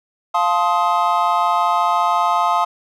triangle chord, F dominant seventh, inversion none, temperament just, 698.5 / 873.1 / 1047.7 / 1257.2 Hz, F5 / A5 / C6 / Eb6, 0 / -14 / +2 / +18 cents, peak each -18 dBFS, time 0.34-2.65 s, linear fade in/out 10 ms, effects none

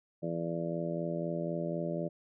harmonic tone, 84 Hz, E2, 33 cents sharp, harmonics 2 / 3 / 4 / 5 / 6 / 7 / 8, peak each -36 / -43 / -39 / -42 / -45 / -37 / -48 dBFS, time 0.22-2.09 s, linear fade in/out 20 ms, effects none

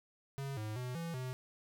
square tone with pitch steps, 137.6 / 107.6 / 125.4 / 167.4 / 128 Hz, C#3 / A2 / B2 / E3 / C3, -12 / -38 / +27 / +27 / -38 cents, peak -39 dBFS, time 0.38-1.33 s, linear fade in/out 0 ms, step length 190 ms, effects none

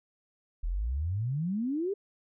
sine exponential sweep, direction up, 38 to 417.2 Hz, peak -28 dBFS, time 0.63-1.94 s, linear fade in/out 10 ms, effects none

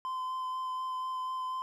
triangle tone with vibrato, 1029 Hz, C6, 29 cents flat, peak -31 dBFS, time 0.05-1.62 s, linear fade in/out 0 ms, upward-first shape sine, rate 4.1 Hz, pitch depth 11 cents each way, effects none

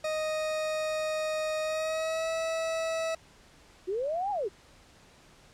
40% pulse tone with pitch glide, 622.3 to 650.2 Hz, D#5 to E5, 0 to -24 cents, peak -28 dBFS, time 0.04-3.15 s, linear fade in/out 5 ms, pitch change +76 cents, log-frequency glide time 1.62-2.3 s
sine linear two-way sweep, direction up then down, 349.2 to 841 to 349.2 Hz, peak -28 dBFS, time 3.87-4.49 s, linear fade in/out 20 ms, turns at 4.31 s
effects pink hiss -57 dBFS RMS until 5.53 s + low-pass 8000 Hz 12 dB/octave

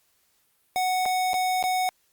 square tone with dropouts, 740 Hz, F#5, in tune, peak -23 dBFS, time 0.76-1.89 s, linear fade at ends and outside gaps 0 ms, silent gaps 1.055-1.06 / 1.333-1.341 / 1.627-1.639 s, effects white hiss -67 dBFS RMS until 2.12 s + Opus 48 kbps

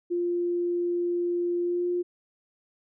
sine tone with pitch glide, 349.2 to 353.5 Hz, F4 to F4, 0 to +21 cents, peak -24 dBFS, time 0.1-2.03 s, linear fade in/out 20 ms, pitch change +21 cents, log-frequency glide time 1.62-1.88 s, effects none

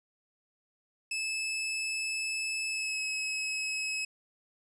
sawtooth tone with pitch glide, 2610 to 2568 Hz, E7 to E7, -18 to -46 cents, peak -28 dBFS, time 1.11-4.05 s, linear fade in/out 5 ms, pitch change -28 cents, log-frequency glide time 2.69-3.01 s, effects resampled to 24000 Hz

